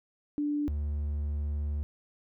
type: tone pair in turn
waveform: sine / triangle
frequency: 293.7 / 73.42 Hz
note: D4 / D2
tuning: 0 / 0 cents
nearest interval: 2 octaves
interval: 2400 cents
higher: first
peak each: -27 dBFS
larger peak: neither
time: 0.38-0.68 / 0.68-1.83 s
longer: second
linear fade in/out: 0 ms
effects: none